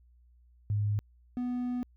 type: tone pair in turn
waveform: sine / triangle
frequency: 103.83 / 247 Hz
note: G#2 / B3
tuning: 0 / 0 cents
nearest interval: octave + minor third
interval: 1500 cents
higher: second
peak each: -26 / -28 dBFS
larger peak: first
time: 0.7-0.99 / 1.37-1.83 s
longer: second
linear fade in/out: 0 ms
effects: added 60 Hz sine -58 dBFS peak until 1.96 s